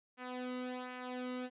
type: tone with flanger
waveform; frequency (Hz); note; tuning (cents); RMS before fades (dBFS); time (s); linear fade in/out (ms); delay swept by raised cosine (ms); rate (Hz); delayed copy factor
sawtooth; 251.3; B3; +30; -42; 0.17-1.5; 50; 0.23 to 1.21; 1.3; -0.7
effects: resampled to 8000 Hz